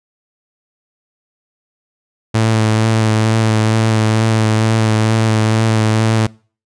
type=tone with vibrato; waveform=sawtooth; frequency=110.4 Hz; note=A2; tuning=6 cents sharp; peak=-7 dBFS; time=2.34-6.27 s; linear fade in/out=10 ms; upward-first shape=sine; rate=2.2 Hz; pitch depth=22 cents each way; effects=noise-tail reverb RT60 0.4 s tail -24 dB re dry + resampled to 22050 Hz